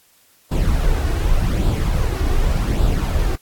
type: noise with flanger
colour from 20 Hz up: brown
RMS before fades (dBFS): -17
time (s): 0.51-3.36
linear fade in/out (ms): 10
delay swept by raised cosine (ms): 0.24 to 2.74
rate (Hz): 0.86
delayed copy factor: +0.5
effects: white hiss -55 dBFS RMS until 3.41 s + AAC 64 kbps